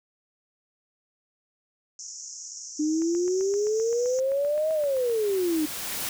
pink band-pass noise, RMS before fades -40 dBFS, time 1.99-4.2 s, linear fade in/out 2 ms, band 5500 to 7100 Hz, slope 96 dB/octave
sine exponential two-way sweep, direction up then down, 299.1 to 640 to 299.1 Hz, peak -22 dBFS, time 2.79-5.66 s, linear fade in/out 10 ms, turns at 4.72 s
white noise with exponential growth, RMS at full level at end -30 dBFS, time 2.87-6.09 s, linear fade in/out 2 ms, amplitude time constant 700 ms
click train, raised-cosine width 0.5 ms, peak -30 dBFS, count 17, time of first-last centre 3.02-5.098 s, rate 7.7 Hz
effects none

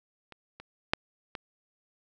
clicks, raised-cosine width 0.3 ms, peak -30 / -28 / -7 / -20 dBFS, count 4, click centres 0.323 / 0.6 / 0.935 / 1.352 s, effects none

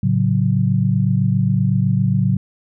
sine chord, F# minor, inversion first, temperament just, 111 / 138.75 / 185 Hz, A2 / C#3 / F#3, +16 / +2 / 0 cents, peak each -18 dBFS, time 0.03-2.37 s, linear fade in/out 5 ms, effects none

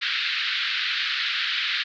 white band-pass noise, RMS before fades -26 dBFS, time 0.01-1.84 s, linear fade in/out 20 ms, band 1400 to 4200 Hz, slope 48 dB/octave, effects none

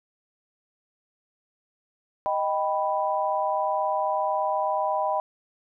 sine chord, Eb augmented, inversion none, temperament equal, 622.3 / 784 / 987.8 Hz, Eb5 / G5 / B5, 0 / 0 / 0 cents, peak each -27 dBFS, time 2.26-5.2 s, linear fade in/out 0 ms, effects none

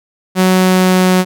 sawtooth tone with pitch glide, 185.7 to 184.2 Hz, F#3 to F#3, +7 to -7 cents, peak -4 dBFS, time 0.35-1.25 s, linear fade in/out 50 ms, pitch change -14 cents, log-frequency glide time 0.52-1.14 s, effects none

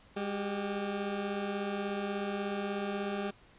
20% pulse tone pair together, 202.7 / 388.9 Hz, G#3 / G4, -42 / -14 cents, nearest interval major seventh, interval 1128 cents, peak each -29 / -34 dBFS, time 0.16-3.31 s, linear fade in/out 10 ms, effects pink hiss -60 dBFS RMS until 3.58 s + resampled to 8000 Hz

